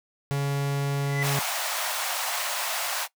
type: tone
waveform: 45% pulse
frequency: 140.5 Hz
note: C#3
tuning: 24 cents sharp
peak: -24 dBFS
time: 0.31-1.39 s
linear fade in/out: 0 ms
type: tone with exponential growth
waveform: triangle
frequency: 2000 Hz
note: B6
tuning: 21 cents sharp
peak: -23 dBFS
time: 0.95-1.23 s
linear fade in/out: 0 ms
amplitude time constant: 59 ms
type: high-pass noise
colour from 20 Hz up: pink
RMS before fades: -29 dBFS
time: 1.21-3.08 s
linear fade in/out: 50 ms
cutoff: 610 Hz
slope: 48 dB/octave
effects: noise-tail reverb RT60 0.1 s tail -19 dB re dry